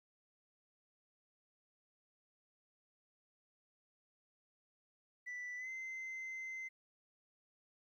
sine tone with pitch glide, 1975.5 to 2068 Hz, B6 to C7, 0 to -21 cents, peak -40 dBFS, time 5.26-6.69 s, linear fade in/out 20 ms, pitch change +79 cents, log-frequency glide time 5.57-5.69 s, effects tanh soft clip ceiling -41 dBFS + 13-bit

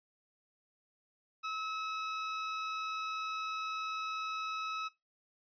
sawtooth tone, 1291 Hz, E6, 37 cents flat, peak -32 dBFS, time 1.43-4.89 s, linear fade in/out 20 ms, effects noise-tail reverb RT60 0.2 s tail -19 dB re dry + resampled to 11025 Hz

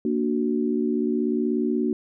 sine chord, Bb augmented, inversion none, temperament equal, 233.1 / 293.7 / 370 Hz, Bb3 / D4 / F#4, 0 / 0 / 0 cents, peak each -24 / -26 / -26 dBFS, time 0.05-1.93 s, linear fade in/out 2 ms, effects none

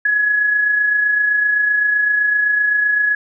sine tone with amplitude modulation, 1685 Hz, G#6, 25 cents sharp, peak -11 dBFS, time 0.05-3.15 s, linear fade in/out 5 ms, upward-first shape sine, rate 27.8 Hz, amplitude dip 40%, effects none

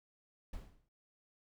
brown noise with exponential decay, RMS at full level -41 dBFS, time 0.53-0.89 s, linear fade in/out 5 ms, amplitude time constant 77 ms, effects none

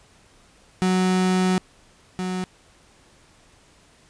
35% pulse tone pair in turn, 185 / 184.12 Hz, F#3 / F#3, 0 / -8 cents, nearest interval unison, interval 8 cents, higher first, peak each -16 / -23 dBFS, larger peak first, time 0.82-1.58 / 2.19-2.44 s, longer first, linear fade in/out 0 ms, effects pink hiss -55 dBFS RMS until 4.09 s + resampled to 22050 Hz

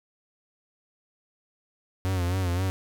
45% pulse tone with vibrato, 90.9 Hz, F#2, 30 cents flat, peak -24 dBFS, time 2.05-2.7 s, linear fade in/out 0 ms, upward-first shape sine, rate 3.8 Hz, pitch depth 81 cents each way, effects none

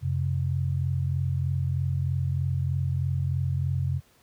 sine tone pair together, 91.2 / 134.4 Hz, F#2 / C3, -24 / +47 cents, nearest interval perfect fifth, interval 671 cents, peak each -26 dBFS, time 0.01-4.01 s, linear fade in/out 50 ms, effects pink hiss -61 dBFS RMS until 4.22 s + high-pass 60 Hz 12 dB/octave

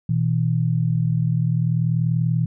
sine tone pair together, 120.76 / 161.2 Hz, B2 / E3, -38 / -38 cents, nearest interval perfect fourth, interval 500 cents, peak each -20 dBFS, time 0.09-2.46 s, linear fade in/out 5 ms, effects none

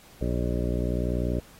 harmonic tone, 60.4 Hz, B1, 38 cents flat, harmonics 1 / 2 / 3 / 4 / 5 / 6 / 7 / 9 / 10, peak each -28 / -31 / -33 / -34 / -35 / -36 / -36 / -38 / -38 dBFS, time 0.21-1.4 s, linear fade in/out 5 ms, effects pink hiss -53 dBFS RMS until 1.59 s + AAC 48 kbps

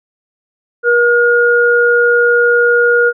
sine tone pair together, 477.5 / 1430 Hz, A#4 / F6, +42 / +41 cents, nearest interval octave + perfect fifth, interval 1899 cents, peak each -10 dBFS, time 0.83-3.13 s, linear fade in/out 50 ms, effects none

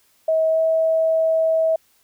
sine tone with pitch glide, 640 to 645.6 Hz, D#5 to E5, +49 to -36 cents, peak -15 dBFS, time 0.28-1.76 s, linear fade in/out 5 ms, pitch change +15 cents, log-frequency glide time 0.49-0.6 s, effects white hiss -60 dBFS RMS until 2.03 s

